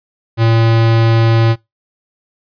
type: tone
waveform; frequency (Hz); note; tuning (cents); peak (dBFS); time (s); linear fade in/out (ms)
square; 114; A#2; -38; -9; 0.37-1.56; 50
effects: noise-tail reverb RT60 0.2 s tail -24 dB re dry + resampled to 11025 Hz